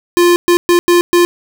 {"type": "tone bursts at uneven times", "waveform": "square", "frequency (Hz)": 349.2, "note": "F4", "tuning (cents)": 0, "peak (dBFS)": -7, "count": 5, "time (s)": [[0.17, 0.36], [0.48, 0.57], [0.69, 0.79], [0.88, 1.01], [1.13, 1.25]], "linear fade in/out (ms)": 0, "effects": []}